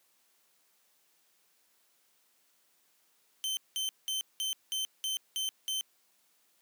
sawtooth tone bursts, 3089 Hz, G7, 26 cents flat, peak -28 dBFS, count 8, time 3.44-5.81 s, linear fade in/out 0 ms, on 130 ms, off 190 ms, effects white hiss -70 dBFS RMS until 6.61 s + high-pass 200 Hz 12 dB/octave

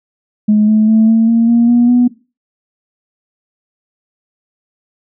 sine tone with pitch steps, 211.6 / 216 / 220.6 / 225.2 / 230 / 234.8 / 239.7 / 244.8 Hz, G#3 / A3 / A3 / A3 / A#3 / A#3 / A#3 / B3, +33 / -32 / +5 / +40 / -23 / +13 / +48 / -15 cents, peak -5 dBFS, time 0.48-2.08 s, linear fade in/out 10 ms, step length 200 ms, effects noise-tail reverb RT60 0.3 s tail -17 dB re dry + tanh soft clip ceiling -2 dBFS

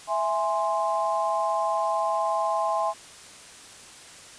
sine chord, E augmented, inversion none, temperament equal, 659.3 / 830.6 / 1046.5 Hz, E5 / G#5 / B#5, 0 / 0 / 0 cents, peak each -27 dBFS, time 0.07-2.94 s, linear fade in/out 50 ms, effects white hiss -46 dBFS RMS until 4.38 s + resampled to 22050 Hz

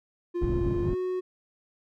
triangle tone with pitch glide, 349.2 to 367.6 Hz, F4 to F#4, 0 to -11 cents, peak -25 dBFS, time 0.34-1.21 s, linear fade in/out 20 ms, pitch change +89 cents, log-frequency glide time 0.83-0.96 s
white low-pass noise, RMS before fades -29 dBFS, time 0.41-0.95 s, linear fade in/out 10 ms, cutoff 130 Hz, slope 12 dB/octave
effects none

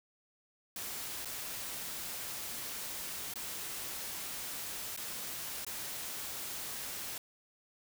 white noise with dropouts, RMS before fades -41 dBFS, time 0.76-7.18 s, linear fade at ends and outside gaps 2 ms, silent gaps 1.249-1.255 / 3.338-3.357 / 4.964-4.974 / 5.648-5.666 s, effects none

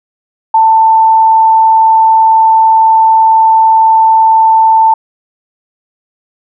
sine tone, 889 Hz, A5, 18 cents sharp, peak -3 dBFS, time 0.54-4.94 s, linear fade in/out 5 ms, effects none

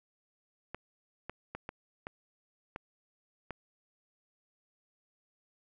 clicks, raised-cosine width 0.5 ms, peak -24 dBFS, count 7, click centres 0.746 / 1.296 / 1.55 / 1.691 / 2.069 / 2.761 / 3.507 s, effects none

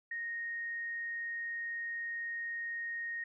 sine tone, 1862 Hz, A#6, 2 cents flat, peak -36 dBFS, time 0.11-3.24 s, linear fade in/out 5 ms, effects none

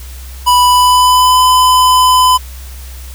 square tone with pitch glide, 987.8 to 1010.3 Hz, B5 to B5, 0 to +39 cents, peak -6 dBFS, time 0.46-2.38 s, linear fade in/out 20 ms, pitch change +39 cents, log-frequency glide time 0.6-1.42 s, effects added 64 Hz sine -26 dBFS peak until 3.14 s + white hiss -36 dBFS RMS until 3.14 s

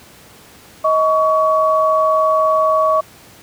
sine tone pair together, 631.4 / 1125 Hz, D#5 / C#6, +25 / +25 cents, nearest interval minor seventh, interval 1000 cents, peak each -14 dBFS, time 0.84-3.01 s, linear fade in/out 10 ms, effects pink hiss -43 dBFS RMS until 3.42 s + high-pass 80 Hz 12 dB/octave

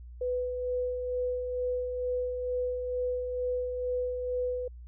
sine tone with tremolo, 498.1 Hz, B4, 15 cents sharp, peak -27 dBFS, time 0.21-4.68 s, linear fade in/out 5 ms, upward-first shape sine, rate 2.2 Hz, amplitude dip 40%, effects added 60 Hz sine -43 dBFS peak until 4.87 s

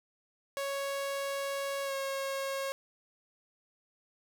sawtooth tone with pitch glide, 554.4 to 544.6 Hz, C#5 to C#5, 0 to -31 cents, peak -29 dBFS, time 0.57-2.72 s, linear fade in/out 0 ms, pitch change -31 cents, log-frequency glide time 1.84-1.93 s, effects none

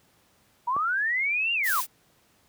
sine linear two-way sweep, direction up then down, 932.3 to 2823 to 932.3 Hz, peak -23 dBFS, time 0.67-1.81 s, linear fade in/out 10 ms, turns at 1.53 s
click, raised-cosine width 1 ms, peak -21 dBFS, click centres 0.765 s
blue noise, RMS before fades -30 dBFS, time 1.63-1.87 s, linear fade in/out 50 ms
effects pink hiss -63 dBFS RMS until 2.48 s + high-pass 80 Hz 12 dB/octave

